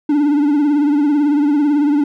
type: tone with vibrato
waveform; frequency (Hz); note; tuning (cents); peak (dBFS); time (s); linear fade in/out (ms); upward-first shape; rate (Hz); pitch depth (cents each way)
triangle; 292; D4; -10; -9; 0.09-2.04; 5; triangle; 18; 83
effects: none